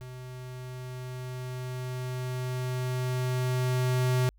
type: tone with level ramp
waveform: square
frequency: 126.9 Hz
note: B2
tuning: 47 cents sharp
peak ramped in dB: -41 to -23 dBFS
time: 0.01-4.29 s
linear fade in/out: 0 ms
effects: added 49 Hz sine -56 dBFS peak until 4.38 s